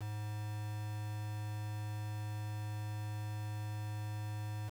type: tone with quantisation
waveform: triangle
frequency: 105.6 Hz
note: G#2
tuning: 29 cents sharp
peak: -36 dBFS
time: 0-4.7 s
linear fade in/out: 20 ms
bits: 8
effects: none